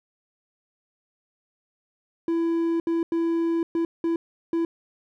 triangle tone bursts at uneven times, 333.2 Hz, E4, 19 cents sharp, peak -19 dBFS, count 6, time 2.28-2.8 / 2.87-3.03 / 3.12-3.63 / 3.75-3.85 / 4.04-4.16 / 4.53-4.65 s, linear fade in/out 2 ms, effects none

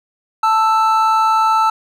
triangle tone pair together, 882 / 1321.5 Hz, A5 / E6, +4 / +4 cents, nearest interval perfect fifth, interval 700 cents, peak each -12 dBFS, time 0.43-1.7 s, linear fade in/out 5 ms, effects none

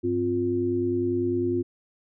sine tone cluster, 100.7 / 262.4 / 352.3 Hz, G2 / C4 / F4, +47 / +5 / +15 cents, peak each -32 / -28 / -24 dBFS, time 0.03-1.63 s, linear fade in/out 20 ms, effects none

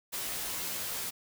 white noise with comb filter, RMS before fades -36 dBFS, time 0.12-1.11 s, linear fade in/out 20 ms, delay 14 ms, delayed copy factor -0.85, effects none

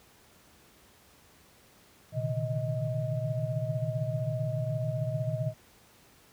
sine tone cluster, 118.6 / 133.8 / 149.6 / 156.5 / 629 Hz, A#2 / C3 / D3 / D#3 / D#5, +30 / +39 / +32 / +10 / +19 cents, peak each -32 / -34 / -37 / -39 / -35 dBFS, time 2.12-5.54 s, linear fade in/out 50 ms, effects pink hiss -59 dBFS RMS until 6.32 s + high-pass 60 Hz 12 dB/octave

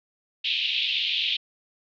white band-pass noise, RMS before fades -26 dBFS, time 0.44-1.37 s, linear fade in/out 10 ms, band 2600 to 3700 Hz, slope 48 dB/octave, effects none

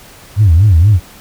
sine tone with vibrato, 92.5 Hz, F#2, in tune, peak -3 dBFS, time 0.36-1 s, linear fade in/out 50 ms, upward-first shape sine, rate 4.2 Hz, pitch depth 270 cents each way, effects tanh soft clip ceiling 0 dBFS + pink hiss -38 dBFS RMS until 1.2 s

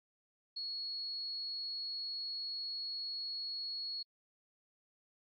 sine tone, 4343 Hz, C#8, 36 cents flat, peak -38 dBFS, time 0.56-4.03 s, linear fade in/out 10 ms, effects AAC 32 kbps

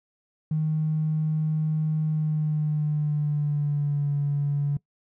triangle tone with pitch glide, 155.56 to 143.48 Hz, D#3 to D3, 0 to -40 cents, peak -18 dBFS, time 0.51-4.77 s, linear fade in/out 5 ms, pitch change -140 cents, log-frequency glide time 2.05-4.12 s, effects noise-tail reverb RT60 0.1 s tail -24 dB re dry + tanh soft clip ceiling -20 dBFS

